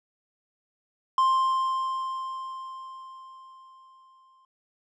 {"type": "tone with exponential decay", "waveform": "triangle", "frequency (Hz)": 1051, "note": "C6", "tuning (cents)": 7, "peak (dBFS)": -16, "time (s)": [1.18, 4.45], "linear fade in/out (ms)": 2, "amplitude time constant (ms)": 710, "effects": ["resampled to 22050 Hz"]}